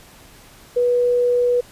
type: tone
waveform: sine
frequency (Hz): 488.3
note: B4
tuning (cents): -20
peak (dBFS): -14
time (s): 0.76-1.61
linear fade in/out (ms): 10
effects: pink hiss -46 dBFS RMS until 1.71 s + resampled to 32000 Hz